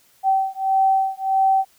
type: beating tone pair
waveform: sine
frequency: 770 / 771.6 Hz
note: G5 / G5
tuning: -31 / -28 cents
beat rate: 1.6 Hz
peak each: -19 dBFS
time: 0.23-1.65 s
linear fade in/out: 50 ms
effects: white hiss -57 dBFS RMS until 1.78 s